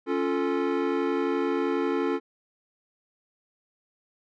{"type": "chord", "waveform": "square", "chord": "Db augmented", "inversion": "none", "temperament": "equal", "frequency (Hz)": [277.2, 349.2, 440], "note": ["Db4", "F4", "A4"], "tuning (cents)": [0, 0, 0], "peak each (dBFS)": -29, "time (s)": [0.06, 2.2], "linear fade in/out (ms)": 50, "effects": ["low-pass 2000 Hz 12 dB/octave"]}